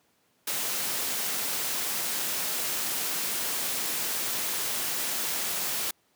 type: noise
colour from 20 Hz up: white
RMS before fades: -30 dBFS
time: 0.47-5.91 s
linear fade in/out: 5 ms
effects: pink hiss -68 dBFS RMS until 6.15 s + high-pass 150 Hz 12 dB/octave